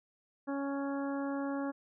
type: harmonic tone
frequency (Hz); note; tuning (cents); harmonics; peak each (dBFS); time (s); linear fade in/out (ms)
278.2; C#4; +6; 1 / 2 / 3 / 4 / 5 / 6; -34 / -40 / -44 / -46 / -48 / -50; 0.47-1.72; 20
effects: none